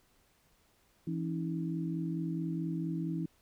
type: tone cluster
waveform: sine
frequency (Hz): 166.6 / 276.5 / 321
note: E3 / C#4 / E4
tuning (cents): +19 / -4 / -46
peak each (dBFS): -34 / -40 / -38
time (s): 1.07-3.26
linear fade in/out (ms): 5
effects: pink hiss -69 dBFS RMS until 3.41 s